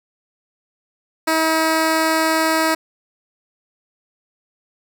10% pulse tone, 320.2 Hz, D#4, 50 cents sharp, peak -7 dBFS, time 1.27-2.75 s, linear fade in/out 10 ms, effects none

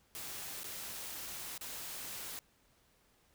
white noise with dropouts, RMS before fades -44 dBFS, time 0.15-2.39 s, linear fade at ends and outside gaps 0 ms, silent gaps 0.633-0.642 / 1.578-1.611 s, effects pink hiss -70 dBFS RMS until 3.34 s

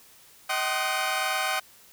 20% pulse tone cluster, 628 / 764 / 1050 / 1234 / 1480 Hz, D#5 / G5 / C6 / D#6 / F#6, +16 / -45 / +6 / -15 / 0 cents, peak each -29 / -24 / -28 / -27 / -30 dBFS, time 0.49-1.6 s, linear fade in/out 10 ms, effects white hiss -54 dBFS RMS until 1.92 s

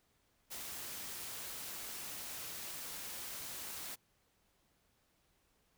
white noise, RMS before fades -45 dBFS, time 0.5-3.96 s, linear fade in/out 20 ms, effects pink hiss -75 dBFS RMS until 5.77 s

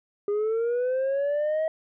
sine linear sweep, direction up, 404.9 to 641 Hz, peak -20 dBFS, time 0.28-1.68 s, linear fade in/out 2 ms, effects tanh soft clip ceiling -22 dBFS

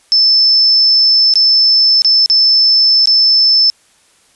sine tone with dropouts, 5274 Hz, E8, in tune, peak -6 dBFS, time 0.12-3.7 s, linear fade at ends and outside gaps 0 ms, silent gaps 1.338-1.356 / 2.02-2.047 / 2.26-2.299 / 3.057-3.073 s, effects white hiss -51 dBFS RMS until 4.35 s + resampled to 24000 Hz

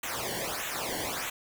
pink noise with flanger, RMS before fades -34 dBFS, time 0.03-1.3 s, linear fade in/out 5 ms, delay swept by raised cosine 0.2 to 0.81 ms, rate 1.6 Hz, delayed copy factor -0.9, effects none

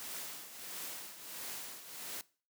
white noise with tremolo, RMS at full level -42 dBFS, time 0-2.21 s, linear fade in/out 0 ms, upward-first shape triangle, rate 1.5 Hz, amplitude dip 70%, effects noise-tail reverb RT60 0.4 s tail -21 dB re dry + high-pass 150 Hz 12 dB/octave

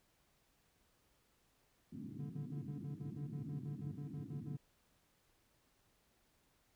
white band-pass noise, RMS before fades -49 dBFS, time 1.92-4.57 s, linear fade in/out 5 ms, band 100 to 300 Hz, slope 48 dB/octave
triangle tone bursts, 144.9 Hz, D3, 23 cents flat, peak -40 dBFS, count 15, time 2.19-4.568 s, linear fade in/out 10 ms, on 110 ms, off 52 ms
effects pink hiss -75 dBFS RMS until 6.75 s

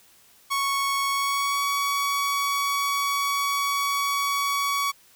sawtooth tone with pitch glide, 1108.7 to 1126.8 Hz, C#6 to C#6, 0 to +28 cents, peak -19 dBFS, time 0.5-4.92 s, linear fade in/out 20 ms, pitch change +28 cents, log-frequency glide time 1.1-1.64 s, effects white hiss -56 dBFS RMS until 5.15 s

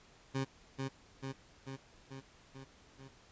20% pulse tone with echo, 134.4 Hz, C3, 47 cents sharp, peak -28 dBFS, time 0.34-0.45 s, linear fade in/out 20 ms, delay 440 ms, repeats 6, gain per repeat -3 dB, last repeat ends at 3.09 s, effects pink hiss -62 dBFS RMS until 3.31 s + resampled to 16000 Hz

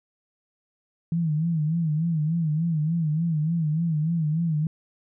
sine tone with vibrato, 160 Hz, D#3, 49 cents sharp, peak -21 dBFS, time 1.12-4.67 s, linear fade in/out 2 ms, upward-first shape sine, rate 3.4 Hz, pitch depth 110 cents each way, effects none

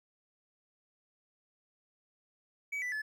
triangle tone with pitch steps, 2276 / 1981.4 / 1724.9 Hz, C#7 / B6 / A6, +45 / +5 / -35 cents, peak -32 dBFS, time 2.72-3.02 s, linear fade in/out 10 ms, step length 100 ms, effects none

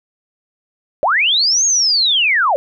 sine linear two-way sweep, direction up then down, 513 to 6645 to 513 Hz, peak -11 dBFS, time 1.03-2.56 s, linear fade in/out 0 ms, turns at 1.65 s, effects none

